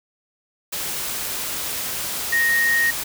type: tone in noise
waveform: sine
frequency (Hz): 1864.7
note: A#6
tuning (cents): 0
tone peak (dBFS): -16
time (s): 2.32-2.91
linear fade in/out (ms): 10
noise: white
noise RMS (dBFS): -27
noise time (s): 0.72-3.04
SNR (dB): +8
effects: none